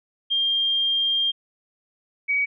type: tone pair in turn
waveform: sine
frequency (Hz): 3201 / 2263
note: G7 / C#7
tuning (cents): +36 / +35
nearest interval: tritone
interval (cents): 601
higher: first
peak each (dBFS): -19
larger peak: neither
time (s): 0.3-1.32 / 2.28-2.46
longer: first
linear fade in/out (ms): 20
effects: none